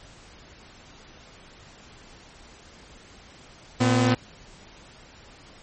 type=tone pair together; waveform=sawtooth; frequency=116.54 / 253.3 Hz; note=A#2 / B3; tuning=0 / +44 cents; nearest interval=octave + minor second; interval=1344 cents; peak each=-17 dBFS; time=3.8-4.15 s; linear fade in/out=10 ms; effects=pink hiss -49 dBFS RMS until 5.62 s + MP3 32 kbps